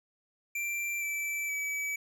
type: tone with pitch steps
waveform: square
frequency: 2356 / 2322 / 2289 Hz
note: D7 / D7 / D7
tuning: +5 / -20 / -45 cents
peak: -32 dBFS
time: 0.55-1.96 s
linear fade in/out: 5 ms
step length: 470 ms
effects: none